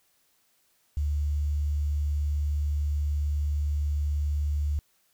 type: tone with quantisation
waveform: sine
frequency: 73.42 Hz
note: D2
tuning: in tune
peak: -24 dBFS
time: 0.97-4.79 s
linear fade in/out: 0 ms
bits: 9
effects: white hiss -68 dBFS RMS until 5.13 s